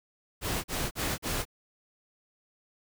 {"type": "noise bursts", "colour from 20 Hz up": "pink", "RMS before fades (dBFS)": -31, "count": 4, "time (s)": [0.41, 1.453], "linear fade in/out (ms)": 50, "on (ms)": 230, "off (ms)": 41, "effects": []}